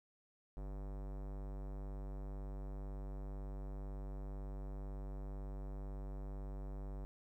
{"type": "tone with low-pass filter", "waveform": "square", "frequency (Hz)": 49, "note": "G1", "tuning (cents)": 0, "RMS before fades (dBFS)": -45, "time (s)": [0.57, 7.05], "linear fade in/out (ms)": 0, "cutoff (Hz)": 820, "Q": 0.98, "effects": ["12-bit"]}